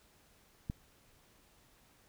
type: click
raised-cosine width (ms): 5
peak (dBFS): -24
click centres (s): 0.699
effects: pink hiss -66 dBFS RMS until 2.08 s